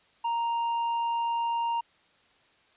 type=tone with hard clipping; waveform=triangle; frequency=932 Hz; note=A#5; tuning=1 cent flat; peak=-27 dBFS; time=0.24-1.81 s; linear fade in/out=10 ms; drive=7 dB; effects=white hiss -63 dBFS RMS until 2.76 s + resampled to 8000 Hz